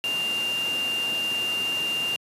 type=tone in noise; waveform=sine; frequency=2794 Hz; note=F7; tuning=in tune; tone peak=-24 dBFS; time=0.04-2.16 s; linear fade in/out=0 ms; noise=pink; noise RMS=-35 dBFS; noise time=0.04-2.16 s; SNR=+8 dB; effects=high-pass 200 Hz 12 dB/octave + resampled to 32000 Hz